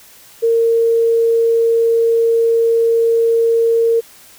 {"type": "tone", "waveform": "sine", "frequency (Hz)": 459.5, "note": "A#4", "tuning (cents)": -25, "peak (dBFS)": -10, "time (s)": [0.42, 4.01], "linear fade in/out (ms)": 20, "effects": ["white hiss -43 dBFS RMS until 4.38 s"]}